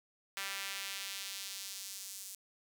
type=tone with high-pass filter sweep; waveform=sawtooth; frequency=196 Hz; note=G3; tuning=in tune; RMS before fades=-43 dBFS; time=0.37-2.35 s; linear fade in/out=0 ms; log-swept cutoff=1800 to 7500 Hz; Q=0.99; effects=10-bit